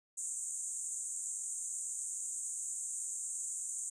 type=band-pass noise; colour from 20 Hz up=white; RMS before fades=-40 dBFS; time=0.17-3.9 s; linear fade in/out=10 ms; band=6700 to 9100 Hz; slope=96 dB/octave; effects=resampled to 22050 Hz